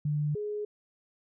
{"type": "tone pair in turn", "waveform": "sine", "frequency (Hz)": [148.6, 418.2], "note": ["D3", "G#4"], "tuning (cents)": [21, 12], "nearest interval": "octave + tritone", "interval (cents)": 1791, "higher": "second", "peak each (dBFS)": [-26, -31], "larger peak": "first", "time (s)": [[0.05, 0.35], [0.35, 0.65]], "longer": "neither", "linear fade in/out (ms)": 5, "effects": []}